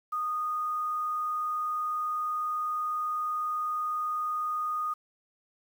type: tone with quantisation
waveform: sine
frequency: 1234 Hz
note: D#6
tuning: 15 cents flat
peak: -28 dBFS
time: 0.12-4.94 s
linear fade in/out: 10 ms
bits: 9
effects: none